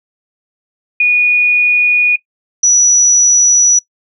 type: tone pair in turn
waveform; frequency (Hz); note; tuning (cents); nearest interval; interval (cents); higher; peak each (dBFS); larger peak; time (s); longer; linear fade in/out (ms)
sine; 2457 / 5886; D#7 / F#8; -22 / -10; octave + minor third; 1512; second; -6; neither; 1-2.16 / 2.63-3.79; neither; 5
effects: noise-tail reverb RT60 0.1 s tail -20 dB re dry